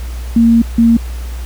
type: tone bursts at uneven times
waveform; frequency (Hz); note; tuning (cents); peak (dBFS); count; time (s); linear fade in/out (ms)
sine; 230.7; A#3; -18; -5; 2; 0.36-0.62 / 0.78-0.97; 5
effects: added 60 Hz sine -20 dBFS peak until 1.45 s + pink hiss -36 dBFS RMS until 1.45 s